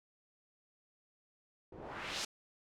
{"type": "noise with low-pass filter sweep", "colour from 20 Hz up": "white", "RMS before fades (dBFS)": -43, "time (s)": [1.72, 2.25], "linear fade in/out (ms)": 5, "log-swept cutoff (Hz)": [360, 6600], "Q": 1.4, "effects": []}